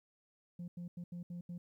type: tone bursts at uneven times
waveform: sine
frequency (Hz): 174.5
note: F3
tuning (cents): -1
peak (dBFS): -39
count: 6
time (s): 0.59-0.68 / 0.77-0.88 / 0.97-1.04 / 1.12-1.23 / 1.3-1.41 / 1.49-1.58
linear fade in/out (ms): 5
effects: tanh soft clip ceiling -40 dBFS + 13-bit